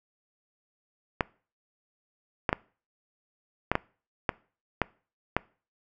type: clicks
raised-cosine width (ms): 0.5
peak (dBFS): -8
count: 8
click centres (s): 1.208 / 2.492 / 2.529 / 3.716 / 3.754 / 4.292 / 4.817 / 5.366
effects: noise-tail reverb RT60 0.4 s tail -23 dB re dry